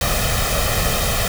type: noise with comb filter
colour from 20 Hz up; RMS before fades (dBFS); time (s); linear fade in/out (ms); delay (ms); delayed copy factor
pink; -19; 0.01-1.28; 2; 1.6; +0.7
effects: none